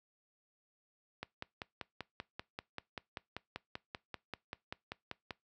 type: click train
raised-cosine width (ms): 0.3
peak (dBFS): -24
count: 22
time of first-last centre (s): 1.23-5.308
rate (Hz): 5.15
effects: noise-tail reverb RT60 0.2 s tail -23 dB re dry + high-pass 60 Hz 12 dB/octave